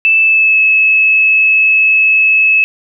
sine tone with pitch glide, 2637 to 2592 Hz, E7 to E7, 0 to -30 cents, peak -6 dBFS, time 0.05-2.64 s, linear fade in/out 0 ms, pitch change -30 cents, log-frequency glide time 0.2-0.59 s, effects none

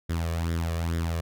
sawtooth tone with flanger, 83.3 Hz, E2, 19 cents sharp, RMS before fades -28 dBFS, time 0.09-1.21 s, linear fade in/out 10 ms, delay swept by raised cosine 0.56 to 1.76 ms, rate 2.3 Hz, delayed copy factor +0.65, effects none

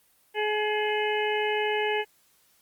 harmonic tone, 423.5 Hz, G#4, 34 cents sharp, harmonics 1 / 2 / 4 / 5 / 6 / 7, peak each -27 / -30 / -33 / -34 / -35 / -35 dBFS, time 0.34-2.05 s, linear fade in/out 50 ms, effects white hiss -64 dBFS RMS until 2.61 s + Opus 32 kbps

